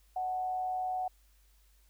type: tone with frequency modulation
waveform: sine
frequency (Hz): 740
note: F#5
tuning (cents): 0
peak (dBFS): -31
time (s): 0.16-1.08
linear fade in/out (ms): 5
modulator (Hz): 134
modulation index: 0.24
effects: added 50 Hz sine -62 dBFS peak until 1.89 s + white hiss -70 dBFS RMS until 1.89 s